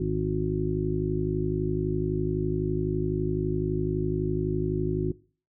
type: harmonic tone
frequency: 51.91 Hz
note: G#1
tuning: in tune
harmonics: 1 / 2 / 3 / 5 / 6 / 7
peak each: -33 / -33 / -30 / -34 / -35 / -29 dBFS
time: 0-5.12 s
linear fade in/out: 5 ms
effects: noise-tail reverb RT60 0.4 s tail -20 dB re dry